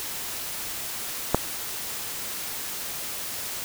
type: click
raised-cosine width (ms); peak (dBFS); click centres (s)
1; -3; 1.346
effects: white hiss -33 dBFS RMS until 3.64 s

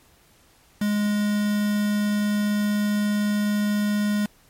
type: tone with quantisation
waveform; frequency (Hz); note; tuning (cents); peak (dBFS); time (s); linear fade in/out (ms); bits
triangle; 207.7; G#3; 0; -18; 0.81-4.26; 5; 5
effects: pink hiss -57 dBFS RMS until 4.49 s + MP3 64 kbps

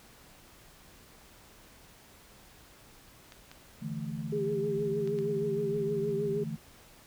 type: clicks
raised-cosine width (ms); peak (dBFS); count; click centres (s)
0.2; -30; 4; 3.322 / 3.515 / 5.075 / 5.188
type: chord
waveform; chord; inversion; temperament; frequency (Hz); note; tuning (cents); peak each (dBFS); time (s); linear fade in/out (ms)
sine; D suspended second; none; equal; 146.83 / 164.81 / 220; D3 / E3 / A3; 0 / 0 / 0; -38; 3.81-6.57; 20
type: tone with vibrato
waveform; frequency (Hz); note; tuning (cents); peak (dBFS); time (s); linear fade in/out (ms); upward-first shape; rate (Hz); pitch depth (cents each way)
sine; 403.9; G#4; -48; -29; 4.32-6.44; 10; triangle; 6.4; 62
effects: pink hiss -56 dBFS RMS until 7.06 s

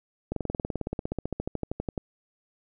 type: slowing click train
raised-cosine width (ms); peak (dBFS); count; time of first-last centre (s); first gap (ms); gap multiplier
2; -16; 27; 0.32-1.978; 43; 1.03
effects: none

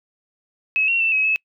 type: tone with pitch steps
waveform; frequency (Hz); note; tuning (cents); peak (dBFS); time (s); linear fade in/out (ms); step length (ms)
sine; 2573 / 2734 / 2670 / 2554 / 2591; E7 / F7 / E7 / D#7 / E7; -43 / -37 / +22 / +45 / -30; -16; 0.76-1.36; 0; 120
effects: noise-tail reverb RT60 0.1 s tail -26 dB re dry

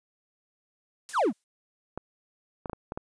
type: noise with exponential decay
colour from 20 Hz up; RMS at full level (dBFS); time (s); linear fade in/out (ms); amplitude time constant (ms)
blue; -36; 1.09-1.44; 0; 74
type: exponential sweep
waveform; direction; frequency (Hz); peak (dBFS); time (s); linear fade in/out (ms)
triangle; down; 1854 to 174.61; -19; 1.13-1.33; 50
type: clicks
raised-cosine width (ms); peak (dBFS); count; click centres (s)
1; -20; 6; 1.976 / 2.658 / 2.697 / 2.732 / 2.921 / 2.975
effects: resampled to 22050 Hz

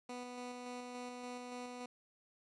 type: tone with tremolo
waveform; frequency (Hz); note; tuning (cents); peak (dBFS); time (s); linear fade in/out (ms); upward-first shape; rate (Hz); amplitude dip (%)
15% pulse; 246.9; B3; 0; -37; 0.09-1.86; 5; square; 3.5; 25
effects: resampled to 22050 Hz + 13-bit

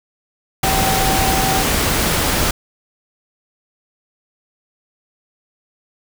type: tone in noise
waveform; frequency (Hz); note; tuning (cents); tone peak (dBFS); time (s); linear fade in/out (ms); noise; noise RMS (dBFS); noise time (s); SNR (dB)
sine; 769; G5; -33; -19; 0.63-1.63; 5; pink; -17; 0.63-2.51; -5
effects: none

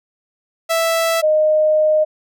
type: tone pair in turn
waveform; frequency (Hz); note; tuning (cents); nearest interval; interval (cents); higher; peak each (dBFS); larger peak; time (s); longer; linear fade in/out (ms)
sawtooth / sine; 659.3 / 616.8; E5 / D#5; 0 / -15; minor second; 115; first; -11; neither; 0.69-1.22 / 1.22-2.05; second; 20
effects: none

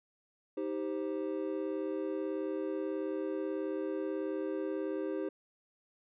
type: chord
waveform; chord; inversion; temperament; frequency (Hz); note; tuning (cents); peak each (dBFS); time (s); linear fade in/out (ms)
triangle; C minor; first; just; 314 / 392.4 / 523.3; Eb4 / G4 / C5; +16 / +2 / 0; -35 / -35 / -38; 0.57-5.29; 5
effects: resampled to 8000 Hz

